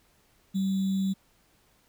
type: tone with sample-and-hold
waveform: sine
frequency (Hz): 192.6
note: G3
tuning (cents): -30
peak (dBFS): -24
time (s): 0.54-1.14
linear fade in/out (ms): 20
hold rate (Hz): 3675
effects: pink hiss -65 dBFS RMS until 1.88 s